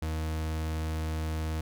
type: tone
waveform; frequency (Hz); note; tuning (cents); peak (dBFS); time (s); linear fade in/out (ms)
40% pulse; 79; D#2; +27; -29; 0.02-1.61; 5
effects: none